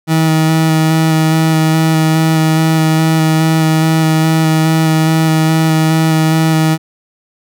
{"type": "tone with vibrato", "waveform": "30% pulse", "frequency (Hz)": 159.3, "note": "D#3", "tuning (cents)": 41, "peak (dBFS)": -6, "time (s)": [0.07, 6.78], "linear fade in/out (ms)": 50, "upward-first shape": "square", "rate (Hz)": 2.4, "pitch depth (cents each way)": 10, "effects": []}